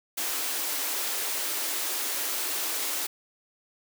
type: high-pass noise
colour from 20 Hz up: white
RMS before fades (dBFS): -30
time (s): 0.17-3.07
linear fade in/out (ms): 10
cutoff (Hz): 260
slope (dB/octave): 96
effects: none